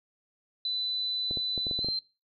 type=tone with pitch glide; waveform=sine; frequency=3998 to 4125 Hz; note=B7 to C8; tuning=+20 to -25 cents; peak=-28 dBFS; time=0.65-1.99 s; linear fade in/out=2 ms; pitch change=+55 cents; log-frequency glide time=1.79-1.85 s
type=clicks; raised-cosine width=2 ms; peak=-24 dBFS; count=8; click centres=1.311 / 1.372 / 1.578 / 1.668 / 1.712 / 1.791 / 1.846 / 1.886 s
effects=noise-tail reverb RT60 0.3 s tail -19 dB re dry